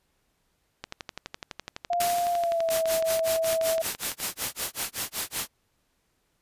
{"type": "click train", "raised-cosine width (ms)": 0.2, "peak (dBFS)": -17, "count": 41, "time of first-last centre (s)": [0.84, 4.201], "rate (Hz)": 11.9}
{"type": "tone with pitch glide", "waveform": "sine", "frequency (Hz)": [698.5, 651.7], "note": ["F5", "E5"], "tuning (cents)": [0, -20], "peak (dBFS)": -23, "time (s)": [1.9, 3.82], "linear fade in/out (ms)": 5, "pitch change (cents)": -120, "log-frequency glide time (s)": [2.32, 2.72]}
{"type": "noise with exponential decay", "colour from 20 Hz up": "white", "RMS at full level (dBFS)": -27, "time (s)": [2, 2.88], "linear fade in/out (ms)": 5, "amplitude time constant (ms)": 190}
{"type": "noise with tremolo", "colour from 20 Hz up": "white", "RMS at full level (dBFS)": -28, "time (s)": [2.7, 5.49], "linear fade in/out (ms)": 5, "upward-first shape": "sine", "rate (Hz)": 5.3, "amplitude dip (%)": 100}
{"effects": ["pink hiss -72 dBFS RMS until 6.41 s", "resampled to 32000 Hz"]}